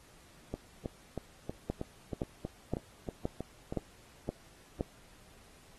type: two click trains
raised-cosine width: 2 ms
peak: -23 / -19 dBFS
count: 11 / 7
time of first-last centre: 0.54-3.725 / 1.7-4.809 s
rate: 3.14 / 1.93 Hz
effects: pink hiss -60 dBFS RMS until 5.78 s + AAC 32 kbps